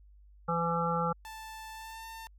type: harmonic tone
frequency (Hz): 168.5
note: E3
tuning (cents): +38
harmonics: 1 / 3 / 5 / 7 / 8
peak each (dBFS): -33 / -34 / -34 / -35 / -34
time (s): 0.48-1.13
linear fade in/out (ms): 10
type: tone with pitch glide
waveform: sawtooth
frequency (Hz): 881 to 900.6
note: A5 to A5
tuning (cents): +2 to +40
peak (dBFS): -39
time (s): 1.25-2.27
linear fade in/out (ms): 0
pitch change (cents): +38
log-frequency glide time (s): 1.72-2.07
effects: added 50 Hz sine -54 dBFS peak until 2.38 s